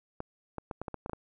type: clicks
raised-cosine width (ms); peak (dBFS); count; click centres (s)
1; -22; 9; 0.204 / 0.583 / 0.712 / 0.816 / 0.882 / 0.943 / 1.061 / 1.096 / 1.133
effects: none